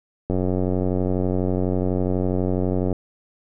click train, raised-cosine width 2 ms, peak -10 dBFS, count 243, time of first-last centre 0.3-2.928 s, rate 92.1 Hz, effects none

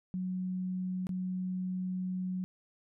sine tone with dropouts, 184.3 Hz, F#3, 7 cents flat, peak -32 dBFS, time 0.14-2.44 s, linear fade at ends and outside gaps 0 ms, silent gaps 1.069-1.092 s, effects none

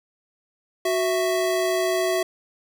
square tone pair together, 370 / 659.3 Hz, F#4 / E5, 0 / 0 cents, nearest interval minor seventh, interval 1000 cents, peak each -24 dBFS, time 0.85-2.23 s, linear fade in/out 5 ms, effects none

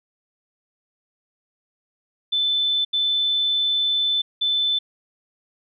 sine tone bursts at uneven times, 3520 Hz, A7, in tune, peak -18 dBFS, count 3, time 2.32-2.85 / 2.93-4.22 / 4.41-4.79 s, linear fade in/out 10 ms, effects none

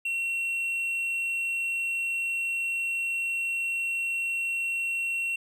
triangle tone, 2726 Hz, F7, 43 cents flat, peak -25 dBFS, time 0.05-5.36 s, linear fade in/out 5 ms, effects none

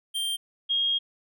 square / sine tone pair in turn, 3172 / 3254 Hz, G7 / G#7, +20 / -36 cents, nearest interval unison, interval 44 cents, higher second, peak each -27 / -22 dBFS, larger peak second, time 0.14-0.37 / 0.69-0.99 s, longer second, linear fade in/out 20 ms, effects none

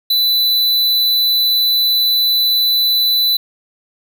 square tone, 3991 Hz, B7, 17 cents sharp, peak -12 dBFS, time 0.1-3.37 s, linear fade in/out 5 ms, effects 9-bit

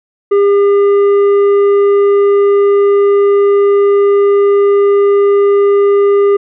sine tone with tanh clipping, 402.6 Hz, G4, 46 cents sharp, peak -7 dBFS, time 0.31-6.37 s, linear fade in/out 10 ms, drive 7 dB, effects none

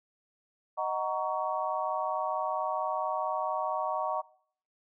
sine chord, D# minor seventh, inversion none, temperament just, 622.3 / 746.7 / 933.4 / 1120.1 Hz, D#5 / F#5 / A#5 / C#6, 0 / +16 / +2 / +18 cents, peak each -34 dBFS, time 0.77-4.22 s, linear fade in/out 20 ms, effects noise-tail reverb RT60 0.6 s tail -22 dB re dry

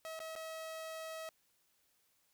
sawtooth tone with dropouts, 642 Hz, E5, 46 cents flat, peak -39 dBFS, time 0.05-1.29 s, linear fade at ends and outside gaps 0 ms, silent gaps 0.192-0.202 / 0.353-0.361 s, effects white hiss -75 dBFS RMS until 2.33 s

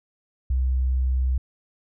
sine tone, 64.3 Hz, C2, 30 cents flat, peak -19 dBFS, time 0.5-1.38 s, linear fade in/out 5 ms, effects none

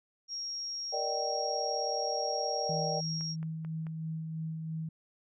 sine tone, 5588 Hz, F8, in tune, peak -35 dBFS, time 0.28-3.36 s, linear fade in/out 50 ms
sine chord, Eb major seventh, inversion second, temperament just, 466.7 / 583.4 / 622.3 / 777.8 Hz, Bb4 / D5 / Eb5 / G5, +2 / -12 / 0 / -14 cents, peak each -38 / -36 / -39 / -35 dBFS, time 0.92-3.01 s, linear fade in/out 20 ms
sine tone with tremolo, 160.1 Hz, D#3, 50 cents sharp, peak -33 dBFS, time 2.69-4.89 s, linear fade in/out 5 ms, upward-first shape sine, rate 3 Hz, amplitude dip 30%
click train, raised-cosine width 0.5 ms, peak -36 dBFS, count 4, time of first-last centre 3.21-3.868 s, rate 4.56 Hz
effects none

